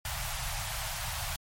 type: band-stop noise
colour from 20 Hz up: pink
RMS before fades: -35 dBFS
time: 0.05-1.36 s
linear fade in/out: 2 ms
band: 150 to 640 Hz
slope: 48 dB/octave
effects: MP3 64 kbps